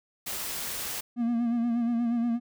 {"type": "noise", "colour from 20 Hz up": "white", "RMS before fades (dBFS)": -34, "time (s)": [0.26, 1.01], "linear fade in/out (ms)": 10}
{"type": "tone with vibrato", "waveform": "triangle", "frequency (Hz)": 235.5, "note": "A#3", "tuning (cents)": 18, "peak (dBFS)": -22, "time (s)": [1.16, 2.4], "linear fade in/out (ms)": 50, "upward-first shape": "sine", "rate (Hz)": 8.4, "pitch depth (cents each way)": 44}
{"effects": []}